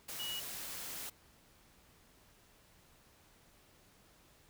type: tone in noise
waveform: sine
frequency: 2918 Hz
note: F#7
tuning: 25 cents flat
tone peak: -39 dBFS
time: 0.19-0.4 s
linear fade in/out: 10 ms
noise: white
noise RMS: -44 dBFS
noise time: 0.08-1.1 s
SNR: +2 dB
effects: pink hiss -65 dBFS RMS until 4.49 s